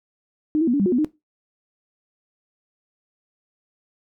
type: tone with pitch steps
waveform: sine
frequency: 305.4 / 328.2 / 241 / 287.2 / 197.2 / 361 / 246.6 / 306.3 Hz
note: D#4 / E4 / B3 / D4 / G3 / F#4 / B3 / D#4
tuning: -32 / -8 / -42 / -39 / +11 / -43 / -2 / -27 cents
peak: -16 dBFS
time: 0.55-1.046 s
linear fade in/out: 0 ms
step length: 62 ms
effects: noise-tail reverb RT60 0.2 s tail -18 dB re dry